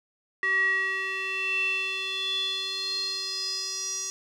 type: tone with band-pass filter sweep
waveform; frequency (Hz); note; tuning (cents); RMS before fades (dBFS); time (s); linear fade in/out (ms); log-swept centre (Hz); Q
square; 382.5; G4; -42; -29; 0.43-4.1; 0; 1800 to 6100; 8.7
effects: none